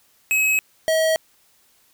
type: tone pair in turn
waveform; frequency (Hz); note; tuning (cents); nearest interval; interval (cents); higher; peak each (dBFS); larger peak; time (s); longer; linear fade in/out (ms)
square; 2559 / 639.8; D#7 / D#5; +48 / +48; 2 octaves; 2400; first; -17; neither; 0.31-0.59 / 0.88-1.16; neither; 0
effects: white hiss -59 dBFS RMS until 1.93 s